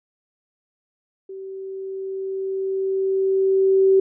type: tone with level ramp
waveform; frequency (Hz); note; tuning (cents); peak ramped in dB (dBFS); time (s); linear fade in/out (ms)
sine; 384.6; G4; -33; -32 to -11; 1.29-4; 5
effects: none